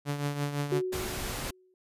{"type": "tone with tremolo", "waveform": "sawtooth", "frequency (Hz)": 144.2, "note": "D3", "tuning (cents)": -31, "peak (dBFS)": -23, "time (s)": [0.05, 0.82], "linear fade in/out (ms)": 50, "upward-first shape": "triangle", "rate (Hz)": 5.9, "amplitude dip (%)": 65}
{"type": "tone with exponential decay", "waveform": "sine", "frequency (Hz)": 370, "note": "F#4", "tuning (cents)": 0, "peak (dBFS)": -24, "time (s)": [0.72, 1.74], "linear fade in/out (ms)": 1, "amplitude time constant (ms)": 220}
{"type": "noise", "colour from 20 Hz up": "pink", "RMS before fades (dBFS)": -35, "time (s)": [0.92, 1.51], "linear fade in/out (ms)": 10}
{"effects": ["resampled to 32000 Hz"]}